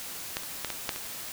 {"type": "clicks", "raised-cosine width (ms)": 0.2, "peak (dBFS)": [-12, -24, -13, -15, -10, -19], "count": 6, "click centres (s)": [0.369, 0.434, 0.647, 0.703, 0.892, 0.961], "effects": ["white hiss -39 dBFS RMS until 1.32 s"]}